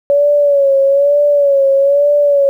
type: tone with vibrato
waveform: sine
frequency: 564 Hz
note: C#5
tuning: 30 cents sharp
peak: -7 dBFS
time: 0.1-2.49 s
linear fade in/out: 0 ms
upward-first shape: sine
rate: 1.1 Hz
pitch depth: 58 cents each way
effects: 8-bit